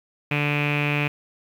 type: tone with low-pass filter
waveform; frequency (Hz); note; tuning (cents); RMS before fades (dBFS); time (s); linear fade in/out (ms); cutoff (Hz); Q
sawtooth; 146.4; D3; -5; -23; 0.31-1.08; 5; 2500; 9.6
effects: 8-bit